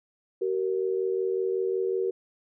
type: tone pair together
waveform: sine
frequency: 380.8 / 466.2 Hz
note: F#4 / A#4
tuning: +50 / 0 cents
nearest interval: major third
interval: 350 cents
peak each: -26 / -29 dBFS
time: 0.41-2.11 s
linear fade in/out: 10 ms
effects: none